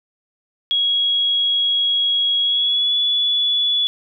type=tone with pitch glide; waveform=sine; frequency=3316 to 3423 Hz; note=G#7 to A7; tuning=-3 to -48 cents; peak=-15 dBFS; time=0.71-3.87 s; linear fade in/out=0 ms; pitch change=+55 cents; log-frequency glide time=2.42-2.95 s; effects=none